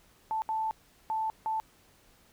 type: tone bursts at uneven times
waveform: sine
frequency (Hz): 880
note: A5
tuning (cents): 0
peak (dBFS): -28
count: 4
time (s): 0.31-0.42 / 0.49-0.71 / 1.1-1.3 / 1.46-1.6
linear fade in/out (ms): 0
effects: pink hiss -62 dBFS RMS until 2.32 s